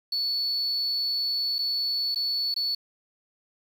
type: tone with dropouts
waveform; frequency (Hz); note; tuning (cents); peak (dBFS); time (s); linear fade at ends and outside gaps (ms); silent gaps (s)
triangle; 4435; C#8; 0; -22; 0.12-2.75; 5; 1.584-1.589 / 2.147-2.158 / 2.542-2.562
effects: tanh soft clip ceiling -21 dBFS + 8-bit